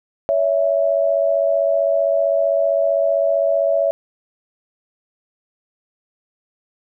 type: tone pair together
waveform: sine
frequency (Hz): 563.8 / 659.3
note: C#5 / E5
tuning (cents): +29 / 0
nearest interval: minor third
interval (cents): 271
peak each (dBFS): -17 / -17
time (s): 0.29-3.91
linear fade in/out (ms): 0
effects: none